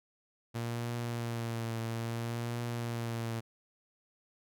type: tone with vibrato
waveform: sawtooth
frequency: 116.54 Hz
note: A#2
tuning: in tune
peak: -30 dBFS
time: 0.54-3.41 s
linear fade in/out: 20 ms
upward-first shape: triangle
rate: 0.6 Hz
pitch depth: 40 cents each way
effects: none